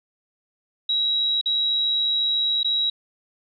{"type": "tone with dropouts", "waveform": "sine", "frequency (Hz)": 3862, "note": "B7", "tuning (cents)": -39, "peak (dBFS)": -19, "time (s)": [0.89, 2.9], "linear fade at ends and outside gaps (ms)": 5, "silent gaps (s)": [[1.413, 1.458], [2.632, 2.645]], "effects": []}